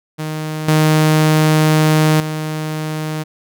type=tone with level steps; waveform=sawtooth; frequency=155.3 Hz; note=D#3; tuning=3 cents flat; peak=-17 / -6 / -16 dBFS; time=0.18-3.24 s; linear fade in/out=20 ms; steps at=0.68 / 2.2 s; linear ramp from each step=2 ms; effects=none